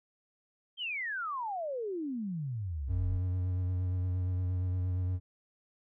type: exponential sweep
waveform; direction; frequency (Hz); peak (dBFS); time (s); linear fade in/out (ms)
sine; down; 3215 to 35.06; -33; 0.77-3.2; 50
type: tone with vibrato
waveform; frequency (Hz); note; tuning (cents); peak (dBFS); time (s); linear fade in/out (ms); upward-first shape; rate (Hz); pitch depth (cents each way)
triangle; 91.1; F#2; -26; -27; 2.87-5.2; 50; sine; 8.6; 25
effects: none